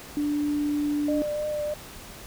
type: tone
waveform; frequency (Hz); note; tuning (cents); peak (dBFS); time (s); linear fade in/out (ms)
sine; 293.7; D4; 0; -23; 0.17-1.22; 0
type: tone with vibrato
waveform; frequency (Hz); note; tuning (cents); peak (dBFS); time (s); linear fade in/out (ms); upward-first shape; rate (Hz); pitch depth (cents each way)
sine; 600; D5; +37; -26; 1.08-1.74; 5; triangle; 3.2; 20
effects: pink hiss -43 dBFS RMS until 2.26 s